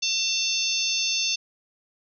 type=harmonic tone with a mistuned harmonic; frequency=890 Hz; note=A5; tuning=20 cents sharp; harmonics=3 / 4 / 5 / 6 / 7; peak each=-29 / -29 / -29 / -29 / -29 dBFS; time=0.02-1.36 s; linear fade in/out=10 ms; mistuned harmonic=3; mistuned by=+23 cents; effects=none